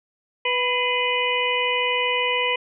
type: harmonic tone with a mistuned harmonic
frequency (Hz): 493.9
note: B4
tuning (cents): 0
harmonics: 1 / 2 / 4 / 5 / 6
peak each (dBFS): -26 / -26 / -26 / -26 / -26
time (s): 0.45-2.56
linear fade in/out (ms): 5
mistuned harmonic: 4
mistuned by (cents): +58
effects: none